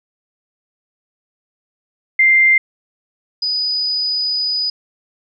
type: tone pair in turn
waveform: sine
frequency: 2094 / 4967 Hz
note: C7 / D#8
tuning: +1 / -4 cents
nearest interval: octave + minor third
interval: 1495 cents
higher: second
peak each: -8 / -16 dBFS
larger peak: first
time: 2.19-2.58 / 3.42-4.7 s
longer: second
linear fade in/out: 5 ms
effects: none